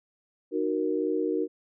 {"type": "chord", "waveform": "sine", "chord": "D# minor", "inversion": "none", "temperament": "equal with one note detuned", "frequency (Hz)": [307.4, 370, 466.2], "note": ["D#4", "F#4", "A#4"], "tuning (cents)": [-21, 0, 0], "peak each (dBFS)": -29, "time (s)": [0.51, 1.48], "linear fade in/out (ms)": 50, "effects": []}